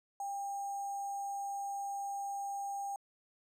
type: tone with sample-and-hold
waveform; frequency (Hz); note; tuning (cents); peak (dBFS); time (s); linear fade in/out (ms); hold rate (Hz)
sine; 796; G5; +26; -36; 0.2-2.96; 2; 7350
effects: low-pass 12000 Hz 12 dB/octave